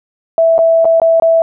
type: tone with dropouts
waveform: sine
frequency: 658 Hz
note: E5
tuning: 3 cents flat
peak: -6 dBFS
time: 0.38-1.42 s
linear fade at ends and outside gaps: 1 ms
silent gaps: 0.581-0.589 / 0.846-0.853 / 1-1.017 / 1.199-1.222 s
effects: none